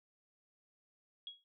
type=tone with exponential decay; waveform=sine; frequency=3316 Hz; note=G#7; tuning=3 cents flat; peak=-40 dBFS; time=1.27-1.44 s; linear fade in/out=1 ms; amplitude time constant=36 ms; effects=none